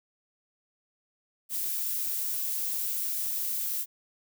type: noise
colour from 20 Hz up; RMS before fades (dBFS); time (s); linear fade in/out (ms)
violet; -31; 1.49-3.86; 50
effects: none